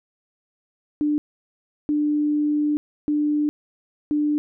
sine tone bursts at uneven times, 297.3 Hz, D4, 21 cents sharp, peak -18 dBFS, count 4, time 1.01-1.18 / 1.89-2.77 / 3.08-3.49 / 4.11-4.38 s, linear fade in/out 0 ms, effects none

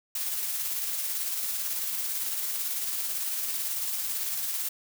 blue noise with tremolo, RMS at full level -30 dBFS, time 0.15-4.69 s, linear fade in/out 5 ms, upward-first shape square, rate 18 Hz, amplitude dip 25%, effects none

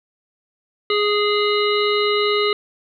harmonic tone with a mistuned harmonic, 415.3 Hz, G#4, in tune, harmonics 1 / 3 / 5 / 7 / 9 / 10, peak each -18 / -23 / -25 / -26 / -28 / -28 dBFS, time 0.9-2.53 s, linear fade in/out 2 ms, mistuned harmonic 10, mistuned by -43 cents, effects 9-bit

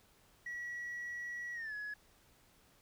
sine tone with pitch glide, 1929 to 1689 Hz, B6 to G#6, -41 to +29 cents, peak -38 dBFS, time 0.46-1.94 s, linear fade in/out 5 ms, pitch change -230 cents, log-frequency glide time 1.53-1.74 s, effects tanh soft clip ceiling -38 dBFS + pink hiss -67 dBFS RMS until 2.81 s

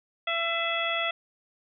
harmonic tone with a mistuned harmonic, 671 Hz, E5, 31 cents sharp, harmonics 1 / 2 / 3 / 4 / 5, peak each -32 / -32 / -32 / -32 / -32 dBFS, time 0.27-1.11 s, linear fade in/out 5 ms, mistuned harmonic 4, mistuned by -43 cents, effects none

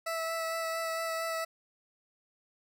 20% pulse tone with vibrato, 655 Hz, E5, 11 cents flat, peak -27 dBFS, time 0.06-1.45 s, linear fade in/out 10 ms, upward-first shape sine, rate 4.4 Hz, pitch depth 12 cents each way, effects none

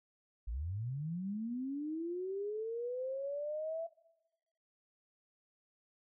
sine linear sweep, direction up, 48.94 to 668 Hz, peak -36 dBFS, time 0.47-3.87 s, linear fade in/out 10 ms, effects noise-tail reverb RT60 1.0 s tail -21 dB re dry

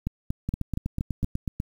two click trains, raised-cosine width 5 ms, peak -15 / -14 dBFS, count 10 / 6, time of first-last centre 0.49-1.601 / 0.07-1.244 s, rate 8.1 / 4.26 Hz, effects 8-bit

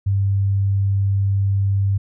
sine tone, 98.6 Hz, G2, 11 cents sharp, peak -15 dBFS, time 0.06-1.98 s, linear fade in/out 10 ms, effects none

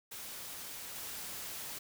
white noise with level steps, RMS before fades -45 / -43 dBFS, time 0.11-1.79 s, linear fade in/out 10 ms, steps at 0.95 s, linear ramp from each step 10 ms, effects none

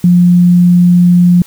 sine tone, 176.6 Hz, F3, 20 cents sharp, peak -3 dBFS, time 0.04-1.42 s, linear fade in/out 2 ms, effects white hiss -39 dBFS RMS until 1.46 s

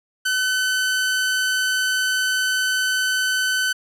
sawtooth tone, 1515 Hz, F#6, 40 cents sharp, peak -15 dBFS, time 0.25-3.73 s, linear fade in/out 10 ms, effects low-pass 12000 Hz 12 dB/octave

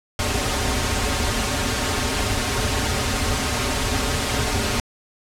pink noise with comb filter, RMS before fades -22 dBFS, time 0.19-4.8 s, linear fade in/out 2 ms, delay 6 ms, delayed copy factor -0.95, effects low-pass 9000 Hz 12 dB/octave

